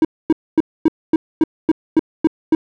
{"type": "tone bursts", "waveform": "triangle", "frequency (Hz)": 318.2, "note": "D#4", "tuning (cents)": 39, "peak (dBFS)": -6, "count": 10, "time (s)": [0.02, 2.55], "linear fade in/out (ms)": 2, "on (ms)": 28, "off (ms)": 250, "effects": []}